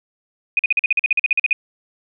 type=tone bursts; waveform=sine; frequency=2485 Hz; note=D#7; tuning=3 cents flat; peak=-12 dBFS; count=15; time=0.57-1.53 s; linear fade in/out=2 ms; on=22 ms; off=45 ms; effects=none